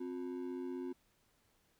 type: ring-modulated tone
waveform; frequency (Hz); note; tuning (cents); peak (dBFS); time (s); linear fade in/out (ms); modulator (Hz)
triangle; 311.1; D#4; 0; -34; 0-0.93; 10; 47.8
effects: pink hiss -74 dBFS RMS until 1.79 s